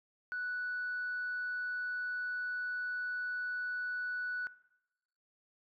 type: tone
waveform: sine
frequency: 1480 Hz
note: F#6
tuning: in tune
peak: -34 dBFS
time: 0.32-4.47 s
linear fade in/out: 0 ms
effects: noise-tail reverb RT60 0.9 s tail -19 dB re dry + tanh soft clip ceiling -31 dBFS